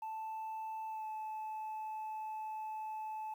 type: tone with pitch glide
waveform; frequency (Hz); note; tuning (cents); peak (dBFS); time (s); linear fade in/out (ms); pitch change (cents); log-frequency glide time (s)
sine; 880 to 868.4; A5 to A5; 0 to -23; -37; 0.02-3.34; 5; -23; 0.88-1.06
effects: tanh soft clip ceiling -38 dBFS + 11-bit